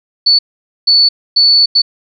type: tone bursts at uneven times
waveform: sine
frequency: 4461 Hz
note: C#8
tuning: 10 cents sharp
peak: -5 dBFS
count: 4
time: 0.26-0.39 / 0.87-1.09 / 1.36-1.66 / 1.75-1.82 s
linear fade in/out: 10 ms
effects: none